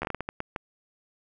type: slowing click train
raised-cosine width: 0.5 ms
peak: -16 dBFS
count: 10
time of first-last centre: 0.02-0.562 s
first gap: 12 ms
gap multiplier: 1.38
effects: none